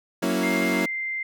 30% pulse chord, F# dominant seventh, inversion none, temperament equal with one note detuned, 185.85 / 233.1 / 277.2 / 329.6 Hz, F#3 / A#3 / C#4 / E4, +8 / 0 / 0 / 0 cents, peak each -25 dBFS, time 0.22-0.86 s, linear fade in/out 10 ms
sine tone with pitch glide, 2109 to 2088 Hz, C7 to C7, +13 to -4 cents, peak -26 dBFS, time 0.43-1.23 s, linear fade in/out 5 ms, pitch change -17 cents, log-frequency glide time 0.66-0.89 s
effects none

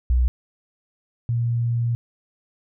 sine tone pair in turn, 61.74 / 118.11 Hz, B1 / A#2, 0 / +23 cents, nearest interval major seventh, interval 1123 cents, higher second, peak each -15 / -19 dBFS, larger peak first, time 0.1-0.28 / 1.29-1.95 s, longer second, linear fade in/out 0 ms, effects none

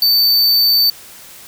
square tone, 4558 Hz, C#8, 47 cents sharp, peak -10 dBFS, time 0.02-0.9 s, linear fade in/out 2 ms, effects white hiss -38 dBFS RMS until 1.47 s

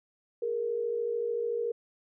sine tone pair together, 415.3 / 468.9 Hz, G#4 / A#4, 0 / +10 cents, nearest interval major second, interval 210 cents, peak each -35 / -29 dBFS, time 0.42-1.72 s, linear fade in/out 5 ms, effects none

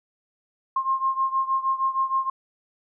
sine beating tone pair, 1063 / 1069.4 Hz, C6 / C6, +27 / +37 cents, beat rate 6.4 Hz, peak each -23 / -26 dBFS, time 0.76-2.3 s, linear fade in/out 5 ms, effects none

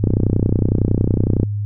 click train, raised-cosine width 3 ms, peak -3 dBFS, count 44, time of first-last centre 0.04-1.432 s, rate 30.9 Hz, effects added 103 Hz sine -19 dBFS peak until 1.65 s

